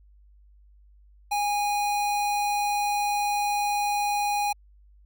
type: tone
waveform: square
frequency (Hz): 822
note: G#5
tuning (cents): -18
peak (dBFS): -24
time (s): 1.31-4.53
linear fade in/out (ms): 10
effects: added 50 Hz sine -52 dBFS peak until 5.05 s